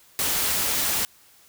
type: noise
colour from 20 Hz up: white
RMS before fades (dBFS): -24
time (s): 0.19-1.05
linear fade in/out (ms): 0
effects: white hiss -55 dBFS RMS until 1.48 s